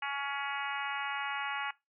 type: harmonic tone with a mistuned harmonic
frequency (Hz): 280.3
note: C#4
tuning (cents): +19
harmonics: 3 / 4 / 5 / 6 / 7 / 8 / 9 / 10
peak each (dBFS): -39 / -40 / -41 / -42 / -42 / -43 / -44 / -44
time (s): 0.02-1.71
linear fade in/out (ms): 5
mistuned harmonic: 10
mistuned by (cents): +44
effects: noise-tail reverb RT60 0.2 s tail -20 dB re dry

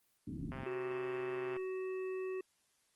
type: low-pass noise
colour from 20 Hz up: white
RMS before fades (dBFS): -43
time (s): 0.27-0.64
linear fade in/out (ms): 5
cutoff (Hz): 310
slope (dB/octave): 48
type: click train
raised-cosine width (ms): 0.5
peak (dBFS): -31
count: 139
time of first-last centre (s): 0.52-1.565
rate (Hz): 132
type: harmonic tone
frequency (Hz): 374.8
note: F#4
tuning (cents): +22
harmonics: 1 / 3 / 5 / 7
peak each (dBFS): -37 / -54 / -56 / -54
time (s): 0.66-2.41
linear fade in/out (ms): 5
effects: white hiss -75 dBFS RMS until 2.95 s + Opus 24 kbps

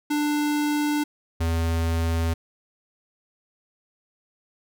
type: tone pair in turn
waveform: square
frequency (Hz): 296 / 82.63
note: D4 / E2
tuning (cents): +14 / +5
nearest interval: octave + minor seventh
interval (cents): 2209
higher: first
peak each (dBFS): -22 / -22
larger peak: neither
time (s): 0.1-1.04 / 1.4-2.34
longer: neither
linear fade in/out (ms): 10
effects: none

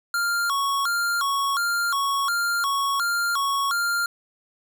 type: tone with vibrato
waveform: square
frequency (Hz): 1244.5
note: D#6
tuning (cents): 0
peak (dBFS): -22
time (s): 0.14-4.06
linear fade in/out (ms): 2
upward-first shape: square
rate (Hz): 1.4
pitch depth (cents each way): 200
effects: none

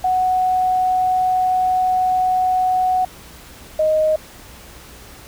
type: tone pair in turn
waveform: sine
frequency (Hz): 740 / 622.3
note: F#5 / D#5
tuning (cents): 0 / 0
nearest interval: minor third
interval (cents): 300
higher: first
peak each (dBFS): -14 / -13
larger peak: second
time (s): 0.04-3.05 / 3.79-4.16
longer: first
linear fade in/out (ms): 5
effects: added 60 Hz sine -46 dBFS peak until 5.27 s + pink hiss -41 dBFS RMS until 5.27 s

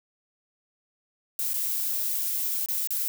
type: noise with dropouts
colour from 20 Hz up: violet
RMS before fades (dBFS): -28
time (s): 1.39-3.08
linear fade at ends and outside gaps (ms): 0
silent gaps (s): 1.534-1.541 / 2.66-2.686 / 2.873-2.906
effects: none

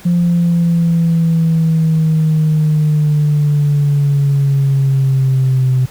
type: linear sweep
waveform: sine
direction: down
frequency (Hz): 174.61 to 128.1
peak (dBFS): -8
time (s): 0.05-5.86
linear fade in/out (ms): 10
effects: tanh soft clip ceiling -6 dBFS + pink hiss -39 dBFS RMS until 5.9 s

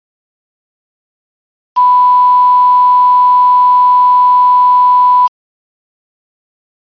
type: tone with quantisation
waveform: sine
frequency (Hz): 993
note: B5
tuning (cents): +9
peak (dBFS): -4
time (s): 1.76-5.28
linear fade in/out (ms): 20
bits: 4
effects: resampled to 11025 Hz

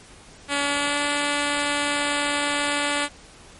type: tone with pitch glide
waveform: 5% pulse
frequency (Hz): 284.5 to 289.5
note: C#4 to D4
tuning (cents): +45 to -25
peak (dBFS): -10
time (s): 0.48-3.09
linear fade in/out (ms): 50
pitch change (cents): +30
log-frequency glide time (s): 0.61-1
effects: pink hiss -47 dBFS RMS until 3.59 s + MP3 48 kbps

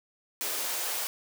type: noise with high-pass filter sweep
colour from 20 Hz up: white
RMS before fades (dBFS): -32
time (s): 0.41-1.07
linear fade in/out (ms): 0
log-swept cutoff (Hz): 380 to 580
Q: 1.3
effects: none

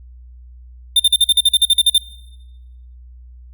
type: tone bursts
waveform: square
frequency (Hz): 3609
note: A7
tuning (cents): +43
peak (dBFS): -9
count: 13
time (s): 0.96-1.981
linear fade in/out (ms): 5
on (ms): 37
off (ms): 45
effects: noise-tail reverb RT60 1.0 s tail -20 dB re dry + added 61 Hz sine -37 dBFS peak until 3.53 s

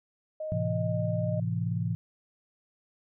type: tone with pitch glide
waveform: sine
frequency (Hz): 622.3 to 614.8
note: D#5 to D#5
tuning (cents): 0 to -21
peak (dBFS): -32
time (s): 0.4-1.4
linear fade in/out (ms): 5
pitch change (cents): -21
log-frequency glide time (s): 0.88-0.95
type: chord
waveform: sine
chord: A minor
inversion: none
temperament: equal with one note detuned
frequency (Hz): 110 / 130.81 / 168.28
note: A2 / C3 / E3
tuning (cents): 0 / 0 / +36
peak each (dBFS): -30 / -34 / -31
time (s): 0.52-1.95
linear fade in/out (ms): 0
effects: none

